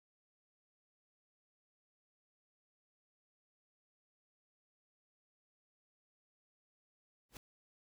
pink noise with exponential growth, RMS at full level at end -45 dBFS, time 7.29-7.37 s, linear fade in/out 2 ms, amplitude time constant 16 ms, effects none

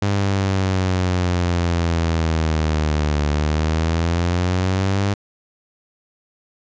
sawtooth exponential two-way sweep, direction down then up, 101 to 73.42 to 101 Hz, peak -13 dBFS, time 0.02-5.14 s, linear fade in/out 5 ms, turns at 3.27 s, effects resampled to 16000 Hz

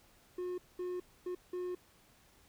triangle tone bursts at uneven times, 360 Hz, F#4, 47 cents flat, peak -34 dBFS, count 4, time 0.38-0.58 / 0.79-1 / 1.26-1.35 / 1.53-1.75 s, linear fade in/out 5 ms, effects pink hiss -65 dBFS RMS until 2.48 s

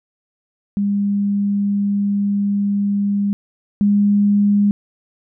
sine tone pair in turn, 201.8 / 203.9 Hz, G#3 / G#3, -49 / -32 cents, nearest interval unison, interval 17 cents, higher second, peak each -15 / -11 dBFS, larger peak second, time 0.77-3.33 / 3.81-4.71 s, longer first, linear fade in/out 0 ms, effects none

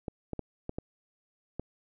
clicks, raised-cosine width 2 ms, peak -21 dBFS, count 6, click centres 0.082 / 0.333 / 0.393 / 0.694 / 0.785 / 1.596 s, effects none

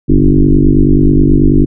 sine tone with frequency modulation, 144.1 Hz, D3, 33 cents flat, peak -4 dBFS, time 0.08-1.66 s, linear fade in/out 20 ms, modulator 49.3 Hz, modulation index 4, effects none

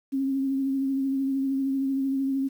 sine tone with vibrato, 270.2 Hz, C#4, 44 cents flat, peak -23 dBFS, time 0.12-2.49 s, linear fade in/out 20 ms, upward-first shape triangle, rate 13 Hz, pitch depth 31 cents each way, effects 9-bit

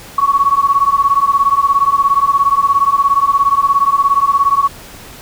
sine beating tone pair, 1108.7 / 1125.7 Hz, C#6 / C#6, 0 / +26 cents, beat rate 17 Hz, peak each -12 / -12 dBFS, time 0.18-4.68 s, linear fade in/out 5 ms, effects pink hiss -35 dBFS RMS until 5.21 s

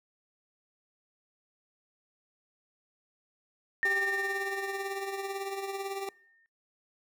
sine tone with exponential decay, 1823 Hz, A#6, 39 cents flat, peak -24 dBFS, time 3.83-6.46 s, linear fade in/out 0 ms, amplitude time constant 570 ms
25% pulse tone with tremolo, 392 Hz, G4, in tune, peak -28 dBFS, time 3.85-6.09 s, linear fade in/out 2 ms, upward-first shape triangle, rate 18 Hz, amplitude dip 60%
effects noise-tail reverb RT60 0.5 s tail -25 dB re dry

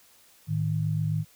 sine tone pair together, 107.97 / 155.6 Hz, A2 / D#3, -32 / 0 cents, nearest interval tritone, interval 632 cents, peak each -28 / -26 dBFS, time 0.47-1.25 s, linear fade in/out 50 ms, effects white hiss -58 dBFS RMS until 1.35 s

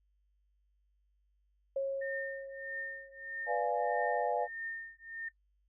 sine tone with exponential decay, 545 Hz, C#5, 29 cents flat, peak -29 dBFS, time 1.76-4.16 s, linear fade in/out 5 ms, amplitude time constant 520 ms
sine tone with tremolo, 1820 Hz, A#6, 42 cents flat, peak -36 dBFS, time 2.01-5.29 s, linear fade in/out 10 ms, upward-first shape triangle, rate 1.6 Hz, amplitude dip 100%
sine chord, B diminished seventh, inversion none, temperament equal with one note detuned, 493.9 / 587.3 / 698.5 / 836.4 Hz, B4 / D5 / F5 / Ab5, 0 / 0 / 0 / +12 cents, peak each -35 dBFS, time 3.46-4.48 s, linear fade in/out 50 ms
effects noise-tail reverb RT60 0.1 s tail -18 dB re dry + added 50 Hz sine -70 dBFS peak until 5.68 s

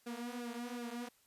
sawtooth tone with flanger, 240 Hz, B3, 49 cents flat, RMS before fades -43 dBFS, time 0.06-1.09 s, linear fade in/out 10 ms, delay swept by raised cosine 0.94 to 6.14 ms, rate 2.7 Hz, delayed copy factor -0.75, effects white hiss -70 dBFS RMS until 1.26 s + resampled to 32000 Hz

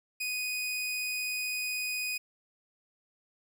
sawtooth tone, 2489 Hz, D#7, in tune, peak -28 dBFS, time 0.2-2.18 s, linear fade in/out 10 ms, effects none

